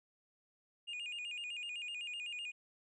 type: tone with vibrato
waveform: triangle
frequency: 2637 Hz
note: E7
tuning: in tune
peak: -39 dBFS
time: 0.87-2.52 s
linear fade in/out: 20 ms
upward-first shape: square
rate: 7.9 Hz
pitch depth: 120 cents each way
effects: resampled to 24000 Hz